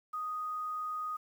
sine tone with quantisation, 1244 Hz, D#6, 1 cent flat, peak -34 dBFS, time 0.13-1.17 s, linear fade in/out 10 ms, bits 10, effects none

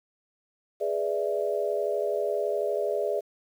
sine chord, E dominant seventh, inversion first, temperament equal, 415.3 / 493.9 / 587.3 / 659.3 Hz, G#4 / B4 / D5 / E5, 0 / 0 / 0 / 0 cents, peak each -29 / -34 / -29 / -32 dBFS, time 0.8-3.21 s, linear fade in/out 20 ms, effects 9-bit

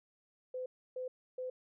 sine tone bursts, 509 Hz, C5, 48 cents flat, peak -37 dBFS, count 3, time 0.54-1.5 s, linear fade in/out 5 ms, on 120 ms, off 300 ms, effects none

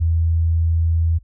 sine tone, 82.41 Hz, E2, in tune, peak -14 dBFS, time 0-1.19 s, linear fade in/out 20 ms, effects added 50 Hz sine -45 dBFS peak until 1.23 s

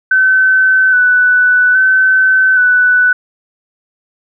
sine tone with vibrato, 1508 Hz, F#6, 32 cents sharp, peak -6 dBFS, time 0.11-3.13 s, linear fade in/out 5 ms, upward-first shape square, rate 0.61 Hz, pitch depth 21 cents each way, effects none

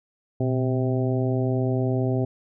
harmonic tone with a mistuned harmonic, 129.8 Hz, C3, 13 cents flat, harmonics 1 / 2 / 3 / 4 / 5 / 6, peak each -23 / -27 / -28 / -34 / -32 / -39 dBFS, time 0.4-2.25 s, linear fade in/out 5 ms, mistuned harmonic 1, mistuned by -100 cents, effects none

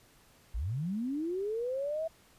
sine linear sweep, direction up, 43.65 to 659.3 Hz, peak -31 dBFS, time 0.54-2.08 s, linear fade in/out 10 ms, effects pink hiss -62 dBFS RMS until 2.38 s + resampled to 32000 Hz

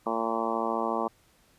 harmonic tone, 113.9 Hz, A#2, 40 cents flat, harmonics 2 / 3 / 4 / 5 / 6 / 7 / 8 / 9 / 10, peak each -35 / -35 / -35 / -35 / -35 / -35 / -35 / -35 / -35 dBFS, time 0.06-1.08 s, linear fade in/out 5 ms, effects pink hiss -63 dBFS RMS until 1.58 s + resampled to 32000 Hz

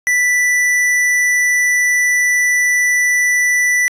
triangle tone with hard clipping, 1975.5 Hz, B6, in tune, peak -13 dBFS, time 0.07-3.88 s, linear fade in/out 0 ms, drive 15 dB, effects resampled to 32000 Hz

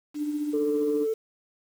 sine tone with tremolo, 296.8 Hz, D4, 18 cents sharp, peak -24 dBFS, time 0.14-1.07 s, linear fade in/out 50 ms, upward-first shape sine, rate 15 Hz, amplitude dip 45%
sine tone with vibrato, 441.9 Hz, A4, 7 cents sharp, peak -23 dBFS, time 0.53-1.14 s, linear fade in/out 10 ms, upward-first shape sine, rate 16 Hz, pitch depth 17 cents each way
effects tanh soft clip ceiling -16 dBFS + 8-bit

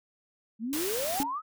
sine exponential sweep, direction up, 210.3 to 1319 Hz, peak -30 dBFS, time 0.59-1.42 s, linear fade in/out 50 ms
white noise, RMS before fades -34 dBFS, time 0.73-1.23 s, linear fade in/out 0 ms
triangle tone with exponential decay, 279.7 Hz, C#4, 16 cents sharp, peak -22 dBFS, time 1.2-1.35 s, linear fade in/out 0 ms, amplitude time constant 31 ms
effects none

